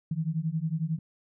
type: beating tone pair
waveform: sine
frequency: 154.9 / 165.9 Hz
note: D#3 / E3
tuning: -7 / +11 cents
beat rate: 11 Hz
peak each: -30 dBFS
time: 0.11-0.99 s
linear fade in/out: 5 ms
effects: none